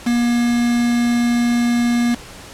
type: tone with quantisation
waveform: triangle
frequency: 238.6 Hz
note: A#3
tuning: 41 cents sharp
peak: -12 dBFS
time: 0.06-2.15 s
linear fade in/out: 10 ms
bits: 4
effects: pink hiss -37 dBFS RMS until 2.53 s + low-pass 10000 Hz 12 dB/octave